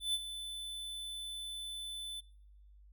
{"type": "tone with ADSR envelope", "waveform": "square", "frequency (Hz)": 3510, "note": "A7", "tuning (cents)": -5, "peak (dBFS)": -30, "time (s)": [0, 2.21], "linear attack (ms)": 140, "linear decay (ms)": 38, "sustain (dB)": -11, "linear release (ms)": 18, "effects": ["noise-tail reverb RT60 0.9 s tail -26 dB re dry", "added 50 Hz sine -56 dBFS peak until 2.92 s"]}